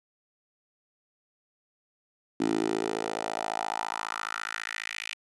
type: tone with high-pass filter sweep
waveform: 10% pulse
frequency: 54.6 Hz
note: A1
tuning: 13 cents flat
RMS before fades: -32 dBFS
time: 2.4-5.14 s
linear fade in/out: 5 ms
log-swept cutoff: 290 to 2500 Hz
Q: 3.2
effects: resampled to 22050 Hz